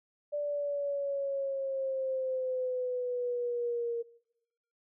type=exponential sweep; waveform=sine; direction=down; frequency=587.3 to 466.2 Hz; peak=-30 dBFS; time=0.32-4.03 s; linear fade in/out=20 ms; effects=noise-tail reverb RT60 0.9 s tail -22 dB re dry